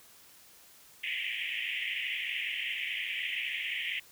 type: band-pass noise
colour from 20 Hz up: pink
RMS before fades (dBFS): -35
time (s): 1.03-4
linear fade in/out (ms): 10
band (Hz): 1900 to 3200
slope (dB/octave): 96
effects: white hiss -57 dBFS RMS until 4.11 s